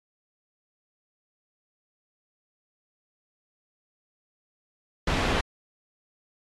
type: low-pass noise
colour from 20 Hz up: pink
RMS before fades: -26 dBFS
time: 5.07-5.41 s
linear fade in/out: 5 ms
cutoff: 3600 Hz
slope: 12 dB/octave
effects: AAC 32 kbps